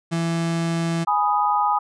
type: tone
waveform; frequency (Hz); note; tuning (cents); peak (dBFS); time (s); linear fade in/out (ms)
35% pulse; 166.7; E3; +20; -19; 0.11-1.05; 20
type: chord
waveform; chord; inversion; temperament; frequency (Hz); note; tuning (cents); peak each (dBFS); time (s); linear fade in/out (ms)
sine; G# minor; none; equal; 830.6 / 987.8 / 1244.5; G#5 / B5 / D#6; 0 / 0 / 0; -20 / -23 / -22; 1.07-1.79; 10
effects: resampled to 22050 Hz